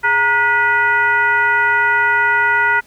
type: tone with frequency modulation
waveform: sine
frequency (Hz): 1447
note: F#6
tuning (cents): -39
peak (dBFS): -11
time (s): 0.03-2.81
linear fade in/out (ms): 20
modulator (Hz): 515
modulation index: 1.1
effects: pink hiss -50 dBFS RMS until 2.86 s